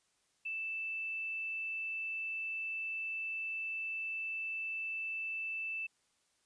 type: tone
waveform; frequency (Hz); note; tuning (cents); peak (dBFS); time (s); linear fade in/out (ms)
sine; 2645; E7; +5; -36; 0.45-5.87; 10
effects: white hiss -75 dBFS RMS until 6.45 s + resampled to 22050 Hz